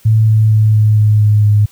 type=tone with pitch steps; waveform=sine; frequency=110 / 109.05 / 108.11 / 107.18 / 106.25 / 105.34 / 104.43 Hz; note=A2 / A2 / A2 / A2 / G#2 / G#2 / G#2; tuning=0 / -15 / -30 / -45 / +40 / +25 / +10 cents; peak=-6 dBFS; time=0.05-1.66 s; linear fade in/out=10 ms; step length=230 ms; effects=white hiss -47 dBFS RMS until 1.71 s